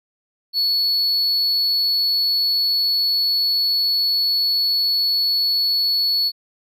triangle tone, 4407 Hz, C#8, 11 cents flat, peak -15 dBFS, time 0.53-6.32 s, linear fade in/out 50 ms, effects none

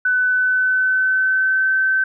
sine tone with pitch glide, 1501 to 1539.6 Hz, F#6 to G6, +24 to -32 cents, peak -14 dBFS, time 0.05-2.04 s, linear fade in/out 5 ms, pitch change +44 cents, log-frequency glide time 0.22-1.73 s, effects none

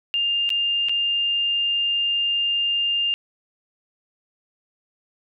sine tone with dropouts, 2805 Hz, F7, 7 cents sharp, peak -19 dBFS, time 0.14-3.14 s, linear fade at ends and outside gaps 0 ms, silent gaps 0.492-0.503 / 0.886-0.894 s, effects none

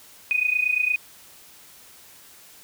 sine tone with amplitude modulation, 2489 Hz, D#7, in tune, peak -16 dBFS, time 0.31-0.96 s, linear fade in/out 0 ms, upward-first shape sine, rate 28.7 Hz, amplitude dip 80%, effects white hiss -49 dBFS RMS until 2.63 s

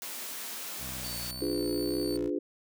white high-pass noise, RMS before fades -39 dBFS, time 0.02-1.31 s, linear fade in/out 0 ms, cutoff 170 Hz, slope 48 dB/octave
15% pulse tone with vibrato, 62.1 Hz, B1, 10 cents sharp, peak -35 dBFS, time 0.78-2.31 s, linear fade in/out 50 ms, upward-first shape triangle, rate 1.9 Hz, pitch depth 100 cents each way
sawtooth tone, 4502 Hz, C#8, 26 cents sharp, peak -36 dBFS, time 1.04-2.17 s, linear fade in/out 5 ms
sine chord, D diminished seventh, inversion none, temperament equal with one note detuned, 293.7 / 349.2 / 415.3 / 505.7 Hz, D4 / F4 / Ab4 / Cb5, 0 / 0 / 0 / +41 cents, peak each -32 / -33 / -35 / -38 dBFS, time 1.41-2.39 s, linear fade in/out 10 ms
effects none

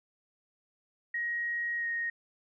sine tone with pitch glide, 1888 to 1865.2 Hz, A#6 to A#6, +22 to +1 cents, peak -30 dBFS, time 1.14-2.1 s, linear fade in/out 5 ms, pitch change -21 cents, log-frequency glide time 1.77-1.87 s, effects none

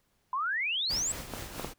sine exponential sweep, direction up, 987.8 to 8040 Hz, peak -28 dBFS, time 0.33-1.12 s, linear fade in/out 2 ms
pink noise with tremolo, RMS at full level -39 dBFS, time 0.89-1.74 s, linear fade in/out 20 ms, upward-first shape sine, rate 4.5 Hz, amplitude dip 50%
clicks, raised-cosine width 1 ms, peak -20 dBFS, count 3, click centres 1.337 / 1.597 / 1.646 s
effects pink hiss -73 dBFS RMS until 1.78 s

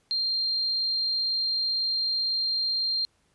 sine tone, 4186 Hz, C8, in tune, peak -24 dBFS, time 0.11-3.05 s, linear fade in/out 0 ms, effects pink hiss -68 dBFS RMS until 3.34 s + resampled to 24000 Hz

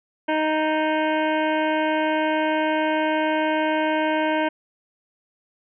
harmonic tone with a mistuned harmonic, 311.1 Hz, D#4, in tune, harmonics 1 / 2 / 3 / 5 / 6 / 7 / 8 / 9 / 10, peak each -24 / -24 / -25 / -29 / -37 / -34 / -37 / -38 / -39 dBFS, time 0.28-4.49 s, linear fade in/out 10 ms, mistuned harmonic 6, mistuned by -29 cents, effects none

